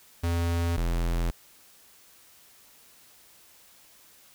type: tone pair in turn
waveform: square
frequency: 85 / 42.5 Hz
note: F2 / F1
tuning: -46 / -46 cents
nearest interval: octave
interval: 1200 cents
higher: first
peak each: -25 dBFS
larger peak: neither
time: 0.23-0.77 / 0.77-1.31 s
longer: neither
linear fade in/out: 10 ms
effects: white hiss -56 dBFS RMS until 4.34 s